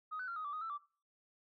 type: tone with pitch steps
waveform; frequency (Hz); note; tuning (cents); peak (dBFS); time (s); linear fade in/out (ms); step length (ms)
sine; 1254 / 1500 / 1379 / 1254 / 1161 / 1248 / 1327 / 1165; D#6 / F#6 / F6 / D#6 / D6 / D#6 / E6 / D6; +13 / +23 / -22 / +13 / -20 / +5 / +11 / -14; -38; 0.11-0.782; 20; 84
effects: noise-tail reverb RT60 0.4 s tail -19 dB re dry + tanh soft clip ceiling -34 dBFS